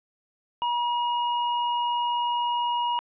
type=tone; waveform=square; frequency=959 Hz; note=A#5; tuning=49 cents sharp; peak=-24 dBFS; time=0.62-2.99 s; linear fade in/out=0 ms; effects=resampled to 8000 Hz + 10-bit